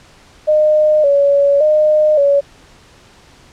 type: tone with vibrato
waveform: sine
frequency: 587.3 Hz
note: D5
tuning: in tune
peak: -8 dBFS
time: 0.47-2.41 s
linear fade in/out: 20 ms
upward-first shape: square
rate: 0.88 Hz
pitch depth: 69 cents each way
effects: pink hiss -45 dBFS RMS until 3.52 s + low-pass 7000 Hz 12 dB/octave